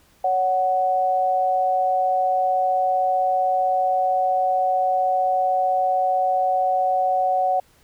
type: tone pair together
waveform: sine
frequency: 559 / 743.4 Hz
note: C#5 / F#5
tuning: +14 / +8 cents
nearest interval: perfect fourth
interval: 494 cents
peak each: -24 / -18 dBFS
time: 0.24-7.6 s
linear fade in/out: 5 ms
effects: pink hiss -57 dBFS RMS until 7.83 s